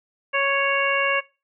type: harmonic tone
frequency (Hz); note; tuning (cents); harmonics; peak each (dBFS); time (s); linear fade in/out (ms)
554.4; C#5; 0; 1 / 2 / 3 / 4 / 5; -25 / -25 / -25 / -25 / -25; 0.33-1.21; 20
effects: noise-tail reverb RT60 0.3 s tail -21 dB re dry